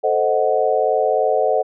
sine chord, A diminished seventh, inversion none, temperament equal, 440 / 523.3 / 622.3 / 740 Hz, A4 / C5 / Eb5 / Gb5, 0 / 0 / 0 / 0 cents, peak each -20 dBFS, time 0.03-1.63 s, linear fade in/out 20 ms, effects none

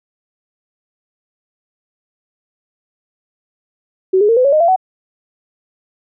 sine tone with pitch steps, 377 / 415.9 / 458.8 / 506.1 / 558.4 / 616 / 679.5 / 749.7 Hz, F#4 / G#4 / A#4 / B4 / C#5 / D#5 / F5 / F#5, +32 / +2 / -28 / +42 / +13 / -17 / -48 / +23 cents, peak -8 dBFS, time 4.13-4.762 s, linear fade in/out 10 ms, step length 79 ms, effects none

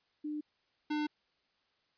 sine / square tone pair in turn, 300.3 / 300.3 Hz, D4 / D4, +39 / +39 cents, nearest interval unison, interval 0 cents, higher neither, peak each -35 / -32 dBFS, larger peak second, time 0.24-0.41 / 0.9-1.07 s, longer neither, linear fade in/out 10 ms, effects white hiss -75 dBFS RMS until 1.97 s + resampled to 11025 Hz

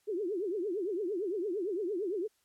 sine tone with vibrato, 383.4 Hz, G4, 38 cents flat, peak -31 dBFS, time 0.07-2.28 s, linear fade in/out 20 ms, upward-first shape triangle, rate 8.8 Hz, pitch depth 280 cents each way, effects white hiss -73 dBFS RMS until 2.44 s + low-pass 12000 Hz 12 dB/octave

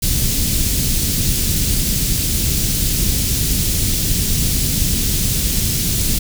pink band-stop noise, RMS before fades -17 dBFS, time 0.02-6.19 s, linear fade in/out 10 ms, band 200 to 4500 Hz, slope 12 dB/octave, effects none

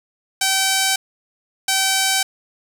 5% pulse tone pair in turn, 770 / 770 Hz, G5 / G5, -31 / -31 cents, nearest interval unison, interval 0 cents, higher neither, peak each -4 dBFS, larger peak neither, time 0.41-0.96 / 1.68-2.23 s, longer neither, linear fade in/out 5 ms, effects none

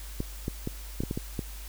clicks, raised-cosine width 3 ms, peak -17 dBFS, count 8, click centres 0.204 / 0.481 / 0.674 / 1.005 / 1.036 / 1.111 / 1.175 / 1.392 s, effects added 50 Hz sine -39 dBFS peak until 1.68 s + white hiss -47 dBFS RMS until 1.68 s

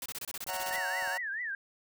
white noise bursts, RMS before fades -39 dBFS, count 12, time 0.02-0.762 s, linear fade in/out 2 ms, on 38 ms, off 26 ms
clicks, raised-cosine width 1 ms, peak -37 dBFS, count 6, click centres 0.465 / 0.627 / 0.709 / 0.782 / 1.025 / 1.076 s
sawtooth chord, F# dominant seventh, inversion second, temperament just, 555 / 666 / 740 / 925 Hz, C#5 / E5 / F#5 / A#5, +2 / +18 / 0 / -14 cents, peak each -38 / -40 / -34 / -34 dBFS, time 0.48-1.18 s, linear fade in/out 10 ms
sine tone with vibrato, 1769 Hz, A6, 9 cents sharp, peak -33 dBFS, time 0.71-1.55 s, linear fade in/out 2 ms, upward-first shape triangle, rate 4.6 Hz, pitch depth 230 cents each way
effects none

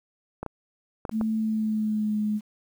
clicks, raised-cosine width 1 ms, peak -18 dBFS, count 5, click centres 0.43 / 0.463 / 1.052 / 1.094 / 1.212 s
sine tone with pitch glide, 220 to 211.5 Hz, A3 to G#3, 0 to +32 cents, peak -23 dBFS, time 1.11-2.41 s, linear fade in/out 50 ms, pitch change -68 cents, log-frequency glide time 1.36-2.18 s
effects 9-bit

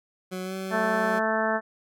20% pulse tone with pitch glide, 185 to 189.98 Hz, F#3 to F#3, 0 to +46 cents, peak -26 dBFS, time 0.31-1.2 s, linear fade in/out 20 ms, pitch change +46 cents, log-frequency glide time 0.43-0.54 s
harmonic tone, 220 Hz, A3, in tune, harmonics 1 / 2 / 3 / 4 / 5 / 6 / 7 / 8, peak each -31 / -32 / -27 / -31 / -33 / -33 / -32 / -31 dBFS, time 0.7-1.61 s, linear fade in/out 50 ms
effects none

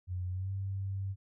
sine tone with pitch glide, 90.7 to 97.21 Hz, F#2 to G2, -34 to -14 cents, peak -33 dBFS, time 0.07-1.16 s, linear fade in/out 50 ms, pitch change +120 cents, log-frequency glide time 0.3-0.51 s, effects none

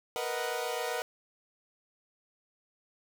sawtooth chord, B major seventh, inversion third, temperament equal, 466.2 / 493.9 / 622.3 / 740 Hz, A#4 / B4 / D#5 / F#5, 0 / 0 / 0 / 0 cents, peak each -33 / -33 / -35 / -34 dBFS, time 0.16-1.02 s, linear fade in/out 0 ms, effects none

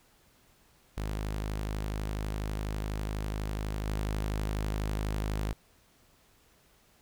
sawtooth tone with level steps, 52.1 Hz, G#1, 6 cents sharp, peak -28 / -26 dBFS, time 0.97-5.53 s, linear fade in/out 5 ms, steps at 3.86 s, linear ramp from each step 5 ms, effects pink hiss -64 dBFS RMS until 7.01 s

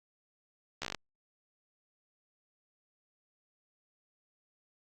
slowing click train, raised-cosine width 0.2 ms, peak -18 dBFS, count 8, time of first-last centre 0.82-0.947 s, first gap 13 ms, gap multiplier 1.11, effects Opus 48 kbps

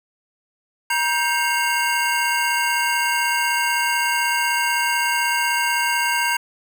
square tone cluster, 950 / 1573 / 2165 / 2774 Hz, A#5 / G6 / C#7 / F7, +33 / +6 / -41 / -12 cents, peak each -23 / -24 / -27 / -26 dBFS, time 0.9-6.37 s, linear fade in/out 5 ms, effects none

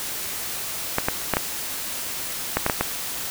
clicks, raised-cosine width 0.5 ms, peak -4 dBFS, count 8, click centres 0.984 / 1.085 / 1.337 / 1.369 / 2.57 / 2.664 / 2.698 / 2.81 s, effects white hiss -30 dBFS RMS until 3.3 s

